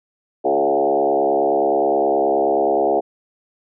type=tone with frequency modulation; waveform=sine; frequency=554.4 Hz; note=C#5; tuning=in tune; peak=-14 dBFS; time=0.44-3.01 s; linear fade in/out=20 ms; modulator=69.5 Hz; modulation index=3.2; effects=none

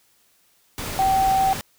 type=tone in noise; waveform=sine; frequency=770 Hz; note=G5; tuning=31 cents flat; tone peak=-16 dBFS; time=0.99-1.53 s; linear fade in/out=0 ms; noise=pink; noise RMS=-30 dBFS; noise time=0.78-1.61 s; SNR=+11 dB; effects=white hiss -61 dBFS RMS until 1.78 s

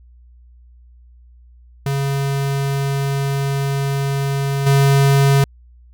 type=tone with level steps; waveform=square; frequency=138.59 Hz; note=C#3; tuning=in tune; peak=-18 / -11 dBFS; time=1.86-5.44 s; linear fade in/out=2 ms; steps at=4.66 s; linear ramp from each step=10 ms; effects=added 60 Hz sine -43 dBFS peak until 5.93 s

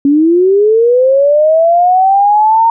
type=linear sweep; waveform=sine; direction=up; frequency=274.8 to 923 Hz; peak=-5 dBFS; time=0.05-2.7 s; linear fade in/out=2 ms; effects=none

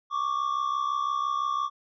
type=tone pair together; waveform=triangle; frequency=1108.8 / 1174.7 Hz; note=C#6 / D6; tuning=0 / 0 cents; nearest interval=minor second; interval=100 cents; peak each=-27 / -26 dBFS; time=0.1-1.7 s; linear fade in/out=50 ms; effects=resampled to 16000 Hz

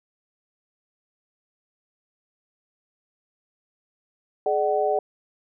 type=tone cluster; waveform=sine; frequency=422.1 / 599 / 753 Hz; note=G#4 / D5 / F#5; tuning=+28 / +34 / +30 cents; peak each=-24 dBFS; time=4.46-4.99 s; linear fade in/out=2 ms; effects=none

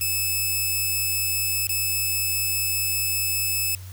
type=tone with dropouts; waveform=5% pulse; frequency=2605 Hz; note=E7; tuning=21 cents flat; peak=-13 dBFS; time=0.01-3.75 s; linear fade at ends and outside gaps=1 ms; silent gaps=1.67-1.693 s; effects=added 93 Hz sine -36 dBFS peak until 3.92 s + white hiss -48 dBFS RMS until 3.92 s

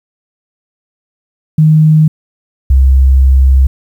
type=tone pair in turn; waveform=sine; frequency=155.56 / 66.24 Hz; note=D#3 / C2; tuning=0 / +22 cents; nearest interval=octave + minor third; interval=1478 cents; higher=first; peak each=-3 dBFS; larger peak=neither; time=1.58-2.08 / 2.7-3.67 s; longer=second; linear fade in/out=5 ms; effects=7-bit

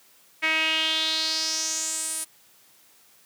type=tone with band-pass filter sweep; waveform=sawtooth; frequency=317.4 Hz; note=D#4; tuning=35 cents sharp; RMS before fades=-26 dBFS; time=0.42-2.25 s; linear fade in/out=20 ms; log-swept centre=2200 to 10000 Hz; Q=4.6; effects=white hiss -57 dBFS RMS until 3.25 s + high-pass 100 Hz 12 dB/octave

